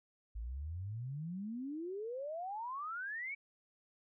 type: exponential sweep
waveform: sine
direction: up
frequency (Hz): 51.91 to 2303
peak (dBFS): -39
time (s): 0.35-3.35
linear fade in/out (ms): 10
effects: none